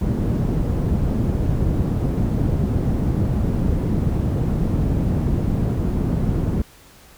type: low-pass noise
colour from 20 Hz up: white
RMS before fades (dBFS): -20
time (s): 0.01-6.62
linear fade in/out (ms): 5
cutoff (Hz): 180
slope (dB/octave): 12
effects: pink hiss -48 dBFS RMS until 7.17 s